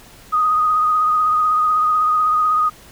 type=tone with vibrato; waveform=sine; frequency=1244.5 Hz; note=D#6; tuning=in tune; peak=-13 dBFS; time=0.32-2.7 s; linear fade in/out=20 ms; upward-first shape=triangle; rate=16 Hz; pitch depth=32 cents each way; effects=pink hiss -44 dBFS RMS until 2.91 s